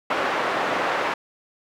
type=band-pass noise; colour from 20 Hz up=pink; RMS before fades=-24 dBFS; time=0.1-1.14 s; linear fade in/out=5 ms; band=510 to 1800 Hz; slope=12 dB/octave; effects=none